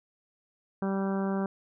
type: harmonic tone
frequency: 194.5 Hz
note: G3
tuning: 13 cents flat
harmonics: 1 / 2 / 3 / 4 / 5 / 6 / 7 / 8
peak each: -28 / -34 / -38 / -40 / -42 / -44 / -45 / -46 dBFS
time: 0.82-1.46 s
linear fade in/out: 2 ms
effects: none